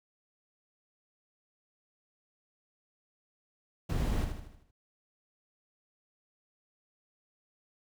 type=noise with echo; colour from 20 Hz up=brown; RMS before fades=-31 dBFS; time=3.89-4.25 s; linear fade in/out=10 ms; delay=77 ms; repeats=6; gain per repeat=-6 dB; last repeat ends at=4.712 s; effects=none